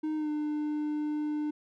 triangle tone with pitch glide, 309.5 to 300.2 Hz, D#4 to D4, -9 to +38 cents, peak -27 dBFS, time 0.03-1.51 s, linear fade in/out 10 ms, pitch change -53 cents, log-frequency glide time 0.16-0.3 s, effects none

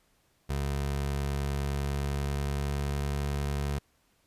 25% pulse tone with pitch glide, 70.1 to 71.16 Hz, C#2 to C#2, +20 to +46 cents, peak -25 dBFS, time 0.49-3.79 s, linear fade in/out 10 ms, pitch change +26 cents, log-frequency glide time 1.58-3.27 s, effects pink hiss -69 dBFS RMS until 4.26 s + resampled to 32000 Hz

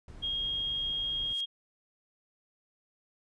brown noise, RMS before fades -46 dBFS, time 0.08-1.33 s, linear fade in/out 2 ms
sine tone, 3255 Hz, G#7, 36 cents flat, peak -30 dBFS, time 0.22-1.46 s, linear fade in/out 20 ms
blue noise with exponential growth, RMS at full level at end -43 dBFS, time 1.19-1.41 s, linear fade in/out 5 ms, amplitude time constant 46 ms
effects resampled to 22050 Hz

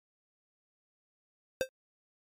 square tone with exponential decay, 523.3 Hz, C5, in tune, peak -23 dBFS, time 1.61-1.69 s, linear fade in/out 0 ms, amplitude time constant 17 ms, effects MP3 64 kbps

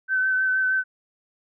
sine tone with vibrato, 1528 Hz, G6, 45 cents flat, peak -19 dBFS, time 0.08-0.84 s, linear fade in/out 50 ms, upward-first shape triangle, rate 6.4 Hz, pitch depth 22 cents each way, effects none

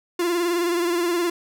45% pulse tone with vibrato, 346.5 Hz, F4, 14 cents flat, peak -20 dBFS, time 0.19-1.3 s, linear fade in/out 5 ms, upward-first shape sine, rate 19 Hz, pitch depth 50 cents each way, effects none

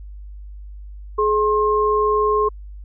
sine tone pair together, 423.5 / 1067.2 Hz, G#4 / C6, +34 / +34 cents, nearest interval octave + major third, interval 1600 cents, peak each -17 / -18 dBFS, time 1.18-2.49 s, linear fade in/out 10 ms, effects added 50 Hz sine -33 dBFS peak until 2.84 s

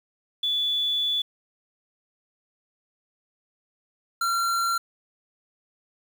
sine / square tone pair in turn, 3450 / 1369.1 Hz, A7 / F6, -35 / -35 cents, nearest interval octave + major third, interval 1600 cents, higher first, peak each -22 / -23 dBFS, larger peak first, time 0.43-1.22 / 4.21-4.78 s, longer first, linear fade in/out 5 ms, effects 8-bit

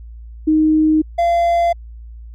sine / triangle tone pair in turn, 311.1 / 685.6 Hz, D#4 / F5, 0 / -32 cents, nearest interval octave + major second, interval 1368 cents, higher second, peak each -10 dBFS, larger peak neither, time 0.47-1.02 / 1.18-1.73 s, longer neither, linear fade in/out 10 ms, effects added 57 Hz sine -32 dBFS peak until 2.34 s

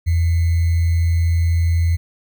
sine tone with sample-and-hold, 83.9 Hz, E2, 31 cents sharp, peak -13 dBFS, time 0.06-1.97 s, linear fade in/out 20 ms, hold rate 2100 Hz, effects none

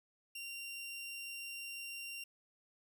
sawtooth tone, 2766 Hz, F7, 17 cents flat, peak -40 dBFS, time 0.35-2.24 s, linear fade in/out 5 ms, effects none

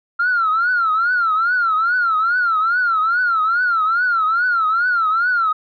sine tone with vibrato, 1371 Hz, F6, 32 cents flat, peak -13 dBFS, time 0.19-5.53 s, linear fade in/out 10 ms, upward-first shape triangle, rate 2.4 Hz, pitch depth 170 cents each way, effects tanh soft clip ceiling -10 dBFS

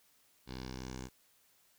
10% pulse tone with low-pass filter sweep, 64 Hz, C2, 38 cents flat, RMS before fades -44 dBFS, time 0.46-1.1 s, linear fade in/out 50 ms, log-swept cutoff 4400 to 7300 Hz, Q 3.3, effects white hiss -69 dBFS RMS until 1.78 s

